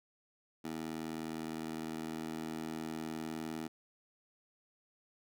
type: tone with high-pass filter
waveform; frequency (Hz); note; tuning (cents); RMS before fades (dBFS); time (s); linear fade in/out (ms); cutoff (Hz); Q
15% pulse; 79.7; D#2; +42; -41; 0.64-3.68; 10; 270; 1.7
effects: none